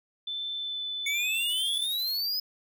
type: tone with vibrato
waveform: sine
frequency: 3520 Hz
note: A7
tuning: in tune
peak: -31 dBFS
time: 0.27-1.85 s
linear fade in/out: 5 ms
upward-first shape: sine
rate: 1.2 Hz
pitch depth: 8 cents each way
type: exponential sweep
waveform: square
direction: up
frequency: 2217 to 5090 Hz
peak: -28 dBFS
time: 1.06-2.4 s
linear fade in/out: 5 ms
type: noise with tremolo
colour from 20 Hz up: blue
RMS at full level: -46 dBFS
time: 1.32-2.19 s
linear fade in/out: 50 ms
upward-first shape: square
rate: 12 Hz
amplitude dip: 45%
effects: none